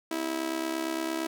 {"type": "tone with amplitude modulation", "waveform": "sawtooth", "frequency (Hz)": 325.6, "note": "E4", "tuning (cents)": -21, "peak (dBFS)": -22, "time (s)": [0.11, 1.27], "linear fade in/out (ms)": 5, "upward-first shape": "sine", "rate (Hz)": 68.8, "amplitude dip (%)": 75, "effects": []}